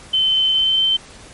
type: tone with pitch glide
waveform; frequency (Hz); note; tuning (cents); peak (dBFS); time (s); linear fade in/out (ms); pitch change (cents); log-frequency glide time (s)
sine; 3070 to 3097; G7 to G7; -37 to -22; -13; 0.13-0.97; 10; +15; 0.51-0.82
effects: pink hiss -41 dBFS RMS until 1.33 s + MP3 48 kbps